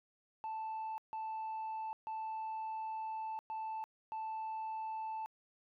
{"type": "tone bursts at uneven times", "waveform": "sine", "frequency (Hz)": 880, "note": "A5", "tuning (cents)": 0, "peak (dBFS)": -36, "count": 5, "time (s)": [[0.44, 0.98], [1.13, 1.93], [2.07, 3.39], [3.5, 3.84], [4.12, 5.26]], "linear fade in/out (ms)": 0, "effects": ["tanh soft clip ceiling -37 dBFS"]}